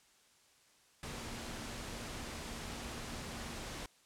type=tone in noise; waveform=sine; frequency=233.1 Hz; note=A#3; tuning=in tune; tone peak=-52 dBFS; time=1.07-3.67 s; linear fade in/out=2 ms; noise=pink; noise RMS=-44 dBFS; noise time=1.03-3.86 s; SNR=-11 dB; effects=white hiss -67 dBFS RMS until 4.05 s + low-pass 9000 Hz 12 dB/octave